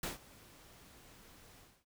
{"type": "noise with ADSR envelope", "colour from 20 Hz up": "pink", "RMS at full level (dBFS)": -37, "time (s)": [0.03, 1.85], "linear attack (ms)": 4, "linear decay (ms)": 140, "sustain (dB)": -22, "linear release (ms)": 270, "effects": []}